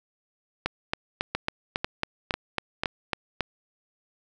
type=two click trains; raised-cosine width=0.3 ms; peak=-10 / -9 dBFS; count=4 / 11; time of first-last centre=1.35-2.835 / 0.66-3.407 s; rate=2.02 / 3.64 Hz; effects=none